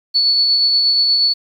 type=tone with tremolo; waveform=sine; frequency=4435 Hz; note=C#8; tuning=in tune; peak=-10 dBFS; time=0.14-1.34 s; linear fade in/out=20 ms; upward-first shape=sine; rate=8.4 Hz; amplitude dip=25%; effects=8-bit